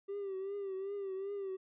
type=tone with vibrato; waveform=triangle; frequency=392 Hz; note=G4; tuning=in tune; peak=-34 dBFS; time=0.08-1.57 s; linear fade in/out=20 ms; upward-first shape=triangle; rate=2.6 Hz; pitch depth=74 cents each way; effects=tanh soft clip ceiling -33 dBFS + resampled to 8000 Hz